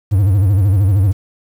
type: tone with vibrato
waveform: triangle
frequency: 98 Hz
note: G2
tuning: in tune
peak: -7 dBFS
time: 0.11-1.13 s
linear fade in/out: 20 ms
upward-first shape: sine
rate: 13 Hz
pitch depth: 140 cents each way
effects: 7-bit